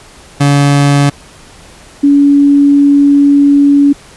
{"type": "tone pair in turn", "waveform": ["30% pulse", "sine"], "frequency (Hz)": [142.4, 283.9], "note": ["C#3", "C#4"], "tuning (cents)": [47, 41], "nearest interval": "octave", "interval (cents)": 1194, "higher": "second", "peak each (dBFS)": -3, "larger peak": "neither", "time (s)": [[0.4, 1.1], [2.03, 3.93]], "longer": "second", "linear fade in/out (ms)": 10, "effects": ["pink hiss -37 dBFS RMS until 4.16 s", "resampled to 24000 Hz"]}